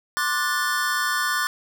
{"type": "chord", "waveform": "square", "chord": "D dominant seventh", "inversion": "third", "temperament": "just", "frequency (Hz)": [1057.2, 1174.7, 1468.3, 1762], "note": ["C6", "D6", "F#6", "A6"], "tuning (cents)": [18, 0, -14, 2], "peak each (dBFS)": [-31, -28, -27, -27], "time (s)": [0.17, 1.47], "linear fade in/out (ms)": 0, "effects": []}